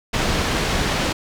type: low-pass noise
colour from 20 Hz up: pink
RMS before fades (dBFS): -21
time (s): 0.13-1.13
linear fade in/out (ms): 10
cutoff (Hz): 5500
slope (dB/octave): 12
effects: none